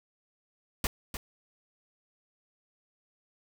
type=noise with echo; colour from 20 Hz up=pink; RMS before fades=-28 dBFS; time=0.84-0.87 s; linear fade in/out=2 ms; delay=300 ms; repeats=1; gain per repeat=-9 dB; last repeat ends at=1.17 s; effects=none